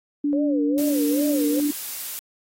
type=tone with pitch glide; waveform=sine; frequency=290 to 293 Hz; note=D4 to D4; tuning=-22 to -4 cents; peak=-19 dBFS; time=0.24-1.71 s; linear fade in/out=5 ms; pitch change=+18 cents; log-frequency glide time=0.75-1.58 s
type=tone with vibrato; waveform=sine; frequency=526 Hz; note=C5; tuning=9 cents sharp; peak=-26 dBFS; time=0.33-1.6 s; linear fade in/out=0 ms; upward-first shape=sine; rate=2.4 Hz; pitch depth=240 cents each way
type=noise; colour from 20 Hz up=blue; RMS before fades=-31 dBFS; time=0.78-2.19 s; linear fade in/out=0 ms
effects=AAC 48 kbps